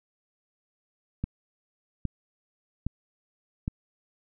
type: click train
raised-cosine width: 5 ms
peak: -16 dBFS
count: 4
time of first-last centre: 1.24-3.679 s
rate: 1.23 Hz
effects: none